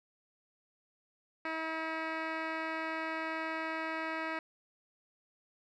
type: tone with low-pass filter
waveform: 10% pulse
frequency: 320.9 Hz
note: E4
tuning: 46 cents flat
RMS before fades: -37 dBFS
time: 1.45-4.39 s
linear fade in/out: 2 ms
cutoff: 2600 Hz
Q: 1.9
effects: none